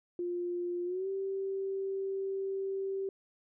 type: tone with pitch glide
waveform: sine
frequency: 351.8 to 388.1 Hz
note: F4 to G4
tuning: +13 to -17 cents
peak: -32 dBFS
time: 0.19-3.09 s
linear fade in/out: 2 ms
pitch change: +170 cents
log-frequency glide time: 0.85-1.08 s
effects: none

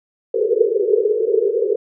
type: band-pass noise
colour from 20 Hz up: white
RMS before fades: -17 dBFS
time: 0.34-1.76 s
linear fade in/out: 5 ms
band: 390 to 480 Hz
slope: 96 dB/octave
effects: none

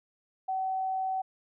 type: tone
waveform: sine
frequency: 759 Hz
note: F#5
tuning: 44 cents sharp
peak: -28 dBFS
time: 0.48-1.22 s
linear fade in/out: 10 ms
effects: none

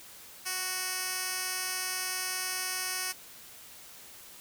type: tone with band-pass filter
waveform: 10% pulse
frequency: 370 Hz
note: F#4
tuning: in tune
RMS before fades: -34 dBFS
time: 0.45-3.13 s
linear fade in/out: 20 ms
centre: 9300 Hz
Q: 0.62
effects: white hiss -50 dBFS RMS until 4.4 s

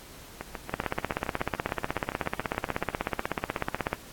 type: two click trains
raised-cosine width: 0.5 ms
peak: -11 / -19 dBFS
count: 53 / 18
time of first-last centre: 0.74-3.93 / 0.41-2.832 s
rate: 16.3 / 7.02 Hz
effects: pink hiss -48 dBFS RMS until 4.12 s + AAC 64 kbps

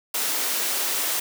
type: high-pass noise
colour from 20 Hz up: white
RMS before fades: -25 dBFS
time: 0.14-1.2 s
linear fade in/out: 5 ms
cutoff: 260 Hz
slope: 24 dB/octave
effects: none

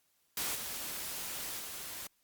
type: noise with level steps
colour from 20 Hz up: white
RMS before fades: -35 / -40 / -43 dBFS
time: 0.37-2.07 s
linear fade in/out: 2 ms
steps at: 0.54 / 1.58 s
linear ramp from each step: 20 ms
effects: white hiss -74 dBFS RMS until 2.23 s + Opus 48 kbps

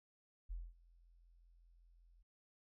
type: tone with ADSR envelope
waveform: sine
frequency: 42.64 Hz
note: F1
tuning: 41 cents flat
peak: -40 dBFS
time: 0.49-2.23 s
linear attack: 22 ms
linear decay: 220 ms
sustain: -24 dB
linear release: 14 ms
effects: none

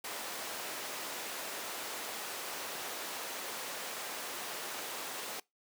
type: high-pass noise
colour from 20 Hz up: pink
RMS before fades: -41 dBFS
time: 0.04-5.4 s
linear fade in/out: 5 ms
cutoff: 470 Hz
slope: 12 dB/octave
effects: noise-tail reverb RT60 0.2 s tail -24 dB re dry

